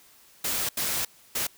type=noise bursts at uneven times; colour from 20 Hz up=white; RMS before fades=-28 dBFS; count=3; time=0.44-0.69 / 0.77-1.05 / 1.35-1.47 s; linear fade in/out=5 ms; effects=white hiss -56 dBFS RMS until 1.57 s